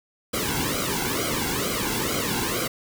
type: noise with flanger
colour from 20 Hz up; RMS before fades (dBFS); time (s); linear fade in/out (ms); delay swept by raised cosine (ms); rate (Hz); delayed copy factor
pink; -26; 0.33-2.68; 10; 1.1 to 1.67; 2.2; -0.95
effects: none